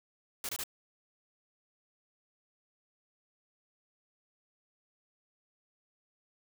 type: noise bursts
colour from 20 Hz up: white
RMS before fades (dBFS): -37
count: 3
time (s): 0.44-0.637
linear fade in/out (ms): 2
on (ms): 49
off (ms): 25
effects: none